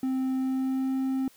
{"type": "tone with pitch glide", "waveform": "triangle", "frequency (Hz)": [261.6, 264.5], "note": ["C4", "C4"], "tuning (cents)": [0, 19], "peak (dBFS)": -23, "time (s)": [0.03, 1.28], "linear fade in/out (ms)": 2, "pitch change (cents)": 19, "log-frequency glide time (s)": [0.35, 0.96], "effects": ["white hiss -58 dBFS RMS until 1.36 s"]}